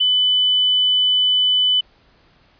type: tone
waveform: sine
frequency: 3000 Hz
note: F#7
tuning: 23 cents sharp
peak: -13 dBFS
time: 0-1.81 s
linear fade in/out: 10 ms
effects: pink hiss -55 dBFS RMS until 2.59 s + resampled to 11025 Hz